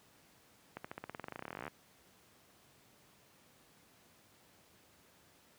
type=accelerating click train; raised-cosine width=0.5 ms; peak=-27 dBFS; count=27; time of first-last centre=0.77-1.679 s; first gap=75 ms; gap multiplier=0.93; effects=pink hiss -65 dBFS RMS until 5.58 s + high-pass 100 Hz 12 dB/octave